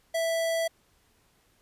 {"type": "tone", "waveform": "square", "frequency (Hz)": 659.3, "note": "E5", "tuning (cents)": 0, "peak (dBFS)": -26, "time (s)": [0.14, 0.68], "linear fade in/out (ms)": 10, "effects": ["pink hiss -66 dBFS RMS until 1.61 s", "resampled to 32000 Hz"]}